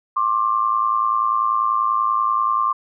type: tone pair together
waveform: sine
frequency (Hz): 1064.4 / 1174.7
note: C6 / D6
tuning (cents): +29 / 0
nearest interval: major second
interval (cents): 171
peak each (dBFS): -19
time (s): 0.16-2.73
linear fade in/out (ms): 10
effects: none